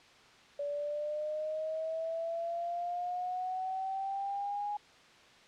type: exponential sweep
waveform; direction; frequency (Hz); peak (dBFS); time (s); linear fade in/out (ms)
sine; up; 573 to 830.6; -33; 0.59-4.77; 5
effects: white hiss -58 dBFS RMS until 5.47 s + low-pass 4000 Hz 12 dB/octave